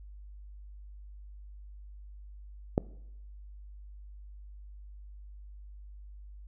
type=click; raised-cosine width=2 ms; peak=-10 dBFS; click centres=2.779 s; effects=noise-tail reverb RT60 0.8 s tail -21 dB re dry + added 50 Hz sine -45 dBFS peak until 6.47 s